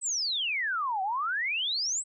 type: exponential two-way sweep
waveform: sine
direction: down then up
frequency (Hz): 8290 to 740 to 8290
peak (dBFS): -27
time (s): 0.01-2.04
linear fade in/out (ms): 50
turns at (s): 1.02
effects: none